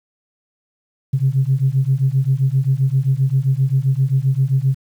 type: beating tone pair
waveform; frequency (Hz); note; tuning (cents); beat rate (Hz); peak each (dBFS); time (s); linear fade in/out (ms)
sine; 130.2 / 137.8; C3 / C#3; -8 / -10; 7.6; -16; 1.13-4.75; 10
effects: tanh soft clip ceiling -6 dBFS + 8-bit